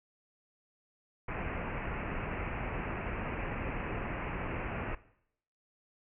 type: low-pass noise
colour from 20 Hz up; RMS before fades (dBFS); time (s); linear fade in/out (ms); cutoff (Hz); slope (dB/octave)
pink; -37; 1.28-4.95; 5; 2700; 96
effects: noise-tail reverb RT60 0.7 s tail -18 dB re dry